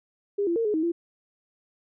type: tone with pitch steps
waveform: sine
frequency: 404.5 / 340.4 / 458 / 420.6 / 316.3 / 340 Hz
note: G#4 / F4 / A#4 / G#4 / D#4 / F4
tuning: -46 / -44 / -31 / +22 / +29 / -46 cents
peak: -22 dBFS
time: 0.38-0.92 s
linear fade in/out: 10 ms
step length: 90 ms
effects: none